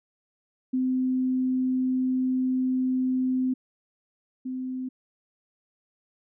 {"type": "tone pair in turn", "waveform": "sine", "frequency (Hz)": [257.1, 257.1], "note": ["C4", "C4"], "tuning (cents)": [-30, -30], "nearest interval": "unison", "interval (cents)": 0, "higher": "neither", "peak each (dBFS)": [-22, -29], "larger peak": "first", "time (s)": [[0.73, 3.54], [4.45, 4.89]], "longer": "first", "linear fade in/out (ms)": 10, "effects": []}